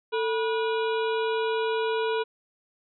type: harmonic tone with a mistuned harmonic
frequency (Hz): 485.2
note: B4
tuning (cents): -31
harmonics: 1 / 2 / 3 / 5 / 6 / 7 / 8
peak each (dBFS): -25 / -31 / -35 / -39 / -41 / -42 / -43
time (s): 0.12-2.24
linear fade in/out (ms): 20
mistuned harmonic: 1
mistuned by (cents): -150
effects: none